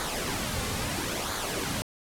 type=noise with flanger; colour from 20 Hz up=pink; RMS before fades=-31 dBFS; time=0-1.82 s; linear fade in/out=0 ms; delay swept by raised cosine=0.36 to 3.16 ms; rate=0.75 Hz; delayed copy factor=-0.5; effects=low-pass 12000 Hz 12 dB/octave